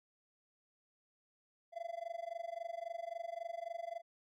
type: tone with amplitude modulation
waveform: triangle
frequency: 678 Hz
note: E5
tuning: 49 cents sharp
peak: -35 dBFS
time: 1.72-4.02 s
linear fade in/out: 50 ms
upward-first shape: sine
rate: 23.7 Hz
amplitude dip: 95%
effects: none